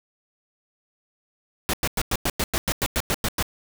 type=noise bursts; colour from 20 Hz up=pink; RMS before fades=-23 dBFS; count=13; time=1.69-3.426 s; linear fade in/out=0 ms; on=44 ms; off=97 ms; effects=none